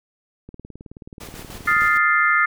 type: click train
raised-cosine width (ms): 3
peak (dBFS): -25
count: 26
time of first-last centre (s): 0.49-1.82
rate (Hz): 18.8
type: noise with tremolo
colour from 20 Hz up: pink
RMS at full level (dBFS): -37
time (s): 1.2-1.98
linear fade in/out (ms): 10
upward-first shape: square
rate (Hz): 6.6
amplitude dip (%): 45
type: chord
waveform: sine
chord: F dominant seventh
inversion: third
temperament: equal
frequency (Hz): 1244.5 / 1396.9 / 1760 / 2093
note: Eb6 / F6 / A6 / C7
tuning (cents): 0 / 0 / 0 / 0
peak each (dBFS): -20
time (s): 1.67-2.46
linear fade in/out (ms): 10
effects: none